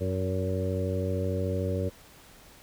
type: harmonic tone with a mistuned harmonic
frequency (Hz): 93.3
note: F#2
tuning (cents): +15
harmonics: 1 / 2 / 3 / 4 / 5 / 6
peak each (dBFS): -29 / -35 / -37 / -37 / -34 / -35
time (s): 0-1.9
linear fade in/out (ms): 20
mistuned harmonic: 6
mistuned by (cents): +17
effects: pink hiss -53 dBFS RMS until 2.62 s